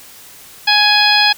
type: harmonic tone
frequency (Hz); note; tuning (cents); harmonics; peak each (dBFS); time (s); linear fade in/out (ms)
835; G#5; +9; 1 / 2 / 3 / 4 / 5 / 6; -16 / -16 / -16 / -16 / -16 / -16; 0.67-1.33; 10
effects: white hiss -39 dBFS RMS until 1.37 s